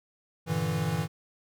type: chord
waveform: square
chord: E half-diminished seventh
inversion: first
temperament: equal with one note detuned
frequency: 98 / 116.54 / 146.83 / 163.58 Hz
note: G2 / Bb2 / D3 / E3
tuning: 0 / 0 / 0 / -13 cents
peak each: -36 / -36 / -34 / -30 dBFS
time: 0.46-1.08 s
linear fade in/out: 50 ms
effects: none